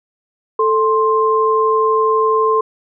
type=tone pair together; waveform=sine; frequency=440.1 / 1052 Hz; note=A4 / C6; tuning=0 / +9 cents; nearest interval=octave + minor third; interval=1509 cents; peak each=-14 dBFS; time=0.59-2.61 s; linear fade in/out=5 ms; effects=none